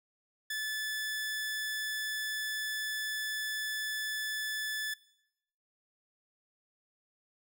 sawtooth tone, 1736 Hz, A6, 24 cents flat, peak -30 dBFS, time 0.5-4.94 s, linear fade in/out 5 ms, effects noise-tail reverb RT60 0.8 s tail -20 dB re dry

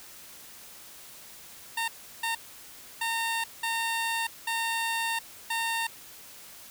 15% pulse tone bursts at uneven times, 914 Hz, A#5, 34 cents flat, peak -21 dBFS, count 6, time 1.77-1.88 / 2.23-2.35 / 3.01-3.44 / 3.63-4.27 / 4.47-5.19 / 5.5-5.87 s, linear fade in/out 5 ms, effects white hiss -48 dBFS RMS until 6.7 s

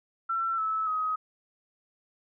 sine tone with pitch steps, 1346 / 1303.9 / 1263.1 Hz, E6 / E6 / D#6, +36 / -19 / +26 cents, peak -26 dBFS, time 0.29-1.16 s, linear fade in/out 10 ms, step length 290 ms, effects none

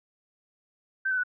sine tone with pitch steps, 1551 / 1514.7 / 1479.2 Hz, G6 / F#6 / F#6, -19 / +40 / -1 cents, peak -24 dBFS, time 1.05-1.236 s, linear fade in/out 10 ms, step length 62 ms, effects none

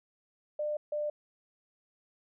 sine tone pair in turn, 599 / 596.1 Hz, D5 / D5, +34 / +26 cents, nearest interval unison, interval 8 cents, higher first, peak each -30 / -30 dBFS, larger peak neither, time 0.59-0.77 / 0.92-1.1 s, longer neither, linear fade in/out 5 ms, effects none

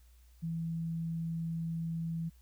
sine tone, 164.81 Hz, E3, in tune, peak -33 dBFS, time 0.42-2.3 s, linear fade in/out 20 ms, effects added 60 Hz sine -57 dBFS peak until 2.41 s + white hiss -70 dBFS RMS until 2.41 s

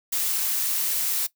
blue noise, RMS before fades -25 dBFS, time 0.12-1.27 s, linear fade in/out 10 ms, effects noise-tail reverb RT60 0.1 s tail -18 dB re dry

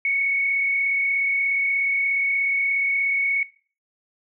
sine tone with frequency modulation, 2217 Hz, C#7, in tune, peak -19 dBFS, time 0.05-3.43 s, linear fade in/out 2 ms, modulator 36.8 Hz, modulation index 0.68, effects noise-tail reverb RT60 0.4 s tail -19 dB re dry

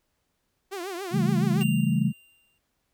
sawtooth tone with vibrato, 370 Hz, F#4, in tune, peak -28 dBFS, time 0.71-1.64 s, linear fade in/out 20 ms, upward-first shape triangle, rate 7.1 Hz, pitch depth 180 cents each way
sine chord, A dominant seventh, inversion first, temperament just, 137.5 / 165 / 198 / 220 Hz, C#3 / E3 / G3 / A3, -14 / +2 / +18 / 0 cents, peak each -26 dBFS, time 1.11-2.13 s, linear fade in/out 50 ms
square tone with exponential decay, 2784 Hz, F7, 6 cents flat, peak -30 dBFS, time 1.61-2.58 s, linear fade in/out 0 ms, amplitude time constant 210 ms
effects pink hiss -75 dBFS RMS until 2.93 s

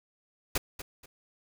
pink noise with echo, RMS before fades -28 dBFS, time 0.55-0.58 s, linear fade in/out 5 ms, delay 240 ms, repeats 2, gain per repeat -12 dB, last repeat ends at 1.06 s, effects none

